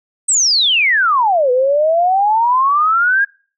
sine exponential two-way sweep, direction down then up, 8372 to 490 to 1653 Hz, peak -10 dBFS, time 0.28-3.25 s, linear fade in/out 10 ms, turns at 1.51 s, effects noise-tail reverb RT60 0.4 s tail -25 dB re dry

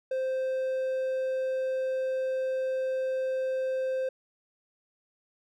triangle tone, 522 Hz, C5, 4 cents flat, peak -25 dBFS, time 0.11-4.09 s, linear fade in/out 5 ms, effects none

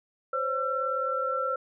sine tone cluster, 518 / 557 / 1348 Hz, C5 / C#5 / E6, -17 / +8 / +38 cents, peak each -31 / -35 / -28 dBFS, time 0.33-1.56 s, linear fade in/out 5 ms, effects none

